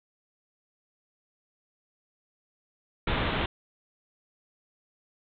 pink low-pass noise, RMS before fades -28 dBFS, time 3.07-3.46 s, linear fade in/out 5 ms, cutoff 3800 Hz, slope 96 dB/octave, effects none

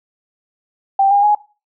sine tone with pitch steps, 784 / 808.8 / 834.5 Hz, G5 / G#5 / G#5, 0 / -46 / +8 cents, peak -9 dBFS, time 0.99-1.35 s, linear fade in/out 5 ms, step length 120 ms, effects noise-tail reverb RT60 0.3 s tail -18 dB re dry

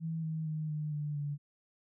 sine tone with pitch steps, 162.4 / 158.78 / 155.25 / 151.79 / 148.41 / 145.1 Hz, E3 / D#3 / D#3 / D#3 / D3 / D3, -26 / +35 / -3 / -43 / +19 / -21 cents, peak -33 dBFS, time 0-1.38 s, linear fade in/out 50 ms, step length 230 ms, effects none

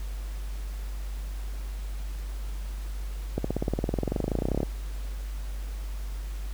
accelerating click train, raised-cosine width 2 ms, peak -13 dBFS, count 30, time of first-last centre 3.38-4.631 s, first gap 64 ms, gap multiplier 0.97, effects added 49 Hz sine -31 dBFS peak until 6.53 s + pink hiss -49 dBFS RMS until 6.53 s

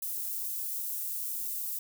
white high-pass noise, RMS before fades -35 dBFS, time 0.02-1.79 s, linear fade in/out 5 ms, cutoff 12000 Hz, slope 12 dB/octave, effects none

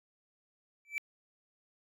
triangle tone with exponential growth, 2321 Hz, D7, 21 cents flat, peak -26 dBFS, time 0.85-0.98 s, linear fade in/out 0 ms, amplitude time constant 27 ms, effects tanh soft clip ceiling -24 dBFS

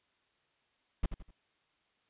brown noise with echo, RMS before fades -28 dBFS, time 1.03-1.06 s, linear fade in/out 5 ms, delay 83 ms, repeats 3, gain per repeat -9 dB, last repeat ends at 1.309 s, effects white hiss -74 dBFS RMS until 2.09 s + resampled to 8000 Hz

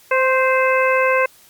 harmonic tone with a mistuned harmonic, 520 Hz, C5, 11 cents flat, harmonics 1 / 2 / 3 / 4 / 5, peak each -16 / -19 / -21 / -22 / -23 dBFS, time 0.11-1.26 s, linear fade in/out 5 ms, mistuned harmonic 2, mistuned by +21 cents, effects white hiss -49 dBFS RMS until 1.49 s + MP3 96 kbps

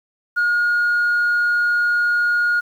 sine tone, 1433 Hz, F6, 44 cents sharp, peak -13 dBFS, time 0.36-2.61 s, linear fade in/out 20 ms, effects tanh soft clip ceiling -13 dBFS + 8-bit

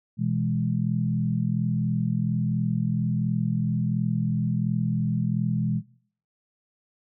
sine chord, E major, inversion second, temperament equal, 123.47 / 164.81 / 207.7 Hz, B2 / E3 / G#3, 0 / 0 / 0 cents, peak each -27 dBFS, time 0.17-5.82 s, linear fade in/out 50 ms, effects noise-tail reverb RT60 0.5 s tail -17 dB re dry

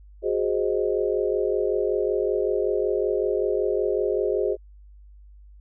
sine chord, Ab dominant seventh, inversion third, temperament equal, 370 / 415.3 / 523.3 / 622.3 Hz, Gb4 / Ab4 / C5 / Eb5, 0 / 0 / 0 / 0 cents, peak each -26 / -24 / -28 / -30 dBFS, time 0.22-4.57 s, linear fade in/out 50 ms, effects added 50 Hz sine -45 dBFS peak until 5.6 s

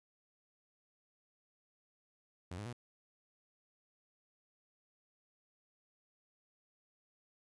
sawtooth tone with pitch steps, 89.5 / 104 / 120.86 Hz, F2 / G#2 / B2, +43 / +3 / -37 cents, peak -38 dBFS, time 2.51-2.729 s, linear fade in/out 5 ms, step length 73 ms, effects resampled to 24000 Hz + 13-bit

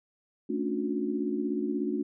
sine chord, D major seventh, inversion second, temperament equal with one note detuned, 220 / 277.2 / 293.7 / 360.7 Hz, A3 / C#4 / D4 / F#4, 0 / 0 / 0 / -44 cents, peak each -33 dBFS, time 0.49-2.03 s, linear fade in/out 10 ms, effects none

